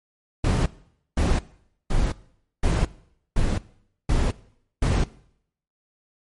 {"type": "noise bursts", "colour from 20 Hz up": "brown", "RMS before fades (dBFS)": -20, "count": 7, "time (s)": [0.44, 5.04], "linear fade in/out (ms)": 5, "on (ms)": 220, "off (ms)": 510, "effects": ["noise-tail reverb RT60 0.7 s tail -20 dB re dry", "MP3 48 kbps"]}